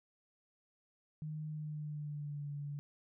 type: tone with pitch glide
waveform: sine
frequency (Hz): 153.8 to 144.33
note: D#3 to D3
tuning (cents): -20 to -30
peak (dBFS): -39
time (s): 1.22-2.79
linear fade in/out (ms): 0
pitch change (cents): -110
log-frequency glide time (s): 1.47-2.49
effects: none